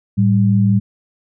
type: tone pair together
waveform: sine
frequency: 110.11 / 196 Hz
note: A2 / G3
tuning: +2 / 0 cents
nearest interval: minor seventh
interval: 998 cents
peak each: -13 dBFS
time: 0.17-0.8 s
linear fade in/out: 20 ms
effects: none